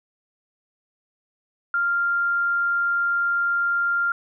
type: tone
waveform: sine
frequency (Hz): 1394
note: F6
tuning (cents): -4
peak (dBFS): -19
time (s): 1.74-4.12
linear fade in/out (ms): 2
effects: none